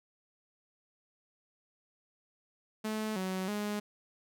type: tone with pitch steps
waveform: sawtooth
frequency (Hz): 216.5 / 187.4 / 207.9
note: A3 / F#3 / G#3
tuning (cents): -28 / +22 / +2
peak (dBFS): -29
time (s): 2.84-3.8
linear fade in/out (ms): 10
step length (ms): 320
effects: none